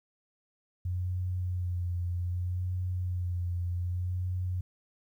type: tone with vibrato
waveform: sine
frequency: 89.5 Hz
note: F2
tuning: 43 cents sharp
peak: -29 dBFS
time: 0.85-4.61 s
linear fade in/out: 5 ms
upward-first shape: sine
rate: 0.64 Hz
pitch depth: 32 cents each way
effects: 11-bit